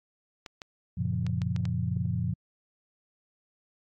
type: clicks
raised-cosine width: 0.2 ms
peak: -23 dBFS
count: 6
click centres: 0.462 / 0.618 / 1.266 / 1.418 / 1.563 / 1.654 s
type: chord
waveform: sine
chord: Gb major seventh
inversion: none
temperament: equal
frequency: 92.5 / 116.54 / 138.59 / 174.61 Hz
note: Gb2 / Bb2 / Db3 / F3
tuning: 0 / 0 / 0 / 0 cents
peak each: -32 / -31 / -34 / -32 dBFS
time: 0.97-2.34 s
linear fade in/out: 10 ms
effects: AAC 64 kbps

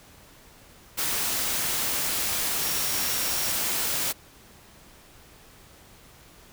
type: tone in noise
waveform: sine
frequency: 5588 Hz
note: F8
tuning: in tune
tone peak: -35 dBFS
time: 2.61-3.53 s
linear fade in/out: 20 ms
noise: white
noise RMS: -27 dBFS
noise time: 0.97-4.13 s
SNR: -11 dB
effects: pink hiss -52 dBFS RMS until 6.52 s

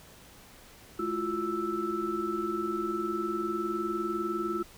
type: tone cluster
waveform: sine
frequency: 212.3 / 338.1 / 358 / 1320 Hz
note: G#3 / E4 / F4 / E6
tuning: +38 / +44 / +43 / +2 cents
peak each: -38 / -33 / -34 / -34 dBFS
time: 0.99-4.63 s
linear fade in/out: 5 ms
effects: pink hiss -53 dBFS RMS until 4.77 s

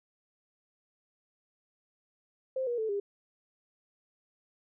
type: tone with pitch steps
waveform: sine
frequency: 523 / 479.6 / 439.8 / 403.3 Hz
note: C5 / A#4 / A4 / G4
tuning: -1 / +49 / -1 / +49 cents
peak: -29 dBFS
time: 2.56-3 s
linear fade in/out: 5 ms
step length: 110 ms
effects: none

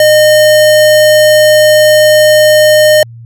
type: tone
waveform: square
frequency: 611 Hz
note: D#5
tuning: 32 cents flat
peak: -3 dBFS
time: 0-3.03 s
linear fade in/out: 2 ms
effects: added 116 Hz sine -27 dBFS peak until 3.25 s + MP3 64 kbps

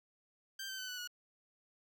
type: tone with pitch steps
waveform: 15% pulse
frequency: 1576 / 1545.4 / 1515.3 / 1485.8 / 1456.9 Hz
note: G6 / G6 / F#6 / F#6 / F#6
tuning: +9 / -25 / +41 / +7 / -27 cents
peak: -35 dBFS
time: 0.59-1.075 s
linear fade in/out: 5 ms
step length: 97 ms
effects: none

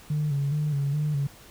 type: tone with vibrato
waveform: sine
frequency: 145.3 Hz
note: D3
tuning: 18 cents flat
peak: -22 dBFS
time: 0.1-1.27 s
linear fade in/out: 5 ms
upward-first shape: square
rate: 2.4 Hz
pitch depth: 58 cents each way
effects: tanh soft clip ceiling -19 dBFS + pink hiss -50 dBFS RMS until 1.5 s

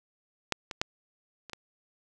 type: clicks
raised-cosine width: 0.2 ms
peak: -9 / -19 / -9 / -26 / -21 dBFS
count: 5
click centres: 0.523 / 0.712 / 0.815 / 1.497 / 1.533 s
effects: none

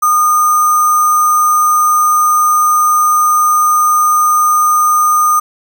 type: tone with sample-and-hold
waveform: sine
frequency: 1222 Hz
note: D#6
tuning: 32 cents flat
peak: -7 dBFS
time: 0.02-5.4 s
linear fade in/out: 10 ms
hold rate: 7350 Hz
effects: none

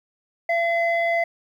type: tone pair together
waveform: sine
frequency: 678.4 / 2038 Hz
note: E5 / C7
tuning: +50 / -46 cents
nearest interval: octave + perfect fifth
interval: 1904 cents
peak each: -19 / -22 dBFS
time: 0.49-1.24 s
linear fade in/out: 5 ms
effects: tanh soft clip ceiling -14 dBFS + 9-bit

